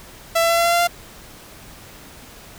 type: tone with pitch steps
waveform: sawtooth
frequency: 666 / 670.6 / 675.3 / 680 / 684.7 / 689.5 / 694.3 Hz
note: E5 / E5 / E5 / F5 / F5 / F5 / F5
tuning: +18 / +30 / +42 / -46 / -34 / -22 / -10 cents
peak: -11 dBFS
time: 0.35-0.875 s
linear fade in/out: 10 ms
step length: 75 ms
effects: pink hiss -42 dBFS RMS until 2.58 s